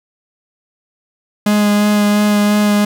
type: tone with vibrato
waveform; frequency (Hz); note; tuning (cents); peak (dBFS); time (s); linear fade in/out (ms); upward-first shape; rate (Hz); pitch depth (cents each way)
45% pulse; 207.7; G#3; 0; -10; 1.46-2.85; 5; sine; 2.9; 12
effects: none